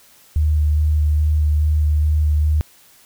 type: tone with vibrato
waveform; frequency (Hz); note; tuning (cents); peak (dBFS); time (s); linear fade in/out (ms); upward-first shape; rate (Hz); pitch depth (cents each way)
sine; 75.9; D#2; -42; -13; 0.36-2.61; 0; square; 2.4; 11
effects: white hiss -50 dBFS RMS until 3.05 s